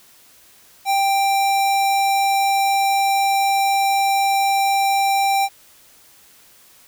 square tone, 787 Hz, G5, 7 cents sharp, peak -16 dBFS, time 0.85-5.49 s, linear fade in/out 50 ms, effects white hiss -50 dBFS RMS until 6.87 s

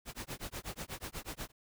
pink noise with tremolo, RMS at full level -40 dBFS, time 0.05-1.52 s, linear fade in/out 50 ms, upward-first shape sine, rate 8.2 Hz, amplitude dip 100%, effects none

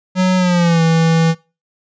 square tone with pitch glide, 184.8 to 163.69 Hz, F#3 to E3, -2 to -12 cents, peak -11 dBFS, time 0.15-1.35 s, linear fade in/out 50 ms, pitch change -210 cents, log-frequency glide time 0.37-0.82 s, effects noise-tail reverb RT60 0.3 s tail -22 dB re dry + resampled to 16000 Hz

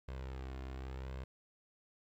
sawtooth tone with flanger, 65.41 Hz, C2, in tune, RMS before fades -44 dBFS, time 0.08-1.24 s, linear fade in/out 5 ms, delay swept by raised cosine 1.9 to 2.86 ms, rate 0.9 Hz, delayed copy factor +0.5, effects low-pass 4000 Hz 12 dB/octave + 13-bit

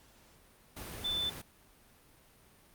sine tone in noise, 3520 Hz, A7, in tune, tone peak -31 dBFS, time 1.04-1.3 s, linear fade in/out 10 ms, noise pink, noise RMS -44 dBFS, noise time 0.76-1.42 s, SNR +10 dB, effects pink hiss -62 dBFS RMS until 2.74 s + Opus 48 kbps

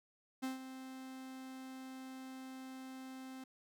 45% pulse tone with ADSR envelope, 261.6 Hz, C4, in tune, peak -36 dBFS, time 0.42-3.44 s, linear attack 19 ms, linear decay 140 ms, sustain -11 dB, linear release 4 ms, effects none

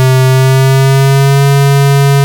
square tone with pitch glide, 130.2 to 139.54 Hz, C3 to C#3, -8 to +12 cents, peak -5 dBFS, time 0-2.24 s, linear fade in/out 0 ms, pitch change +120 cents, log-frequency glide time 0.27-1.44 s, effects none

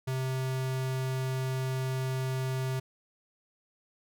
square tone, 130.81 Hz, C3, in tune, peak -30 dBFS, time 0.07-2.8 s, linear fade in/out 10 ms, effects none

